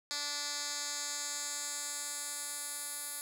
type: tone with band-pass filter sweep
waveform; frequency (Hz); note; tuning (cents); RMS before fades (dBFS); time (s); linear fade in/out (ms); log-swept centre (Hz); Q
10% pulse; 290.7; D4; -18; -39; 0.11-3.21; 0; 5400 to 11000; 2
effects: none